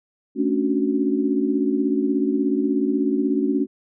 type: chord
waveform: sine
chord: D major seventh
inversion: second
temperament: equal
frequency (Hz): 220 / 277.2 / 293.7 / 370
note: A3 / C#4 / D4 / F#4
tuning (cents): 0 / 0 / 0 / 0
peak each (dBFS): -25 / -21 / -25 / -25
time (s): 0.35-3.67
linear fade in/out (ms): 50
effects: none